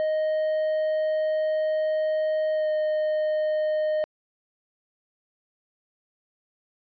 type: tone with pitch glide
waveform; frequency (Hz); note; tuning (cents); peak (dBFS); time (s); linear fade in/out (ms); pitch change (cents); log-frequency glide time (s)
triangle; 622.3 to 616.2; D#5 to D#5; 0 to -17; -20; 0-4.04; 0; -17; 2.53-2.69
effects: resampled to 11025 Hz